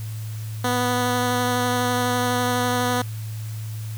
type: tone with vibrato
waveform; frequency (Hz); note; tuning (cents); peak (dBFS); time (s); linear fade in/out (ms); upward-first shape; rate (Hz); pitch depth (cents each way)
10% pulse; 246.9; B3; 0; -12; 0.64-3.02; 5; square; 12; 8
effects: added 109 Hz sine -28 dBFS peak until 3.97 s + white hiss -44 dBFS RMS until 3.97 s